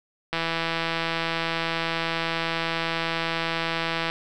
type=click train; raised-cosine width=0.3 ms; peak=-10 dBFS; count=623; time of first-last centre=0.33-4.1 s; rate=165 Hz; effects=none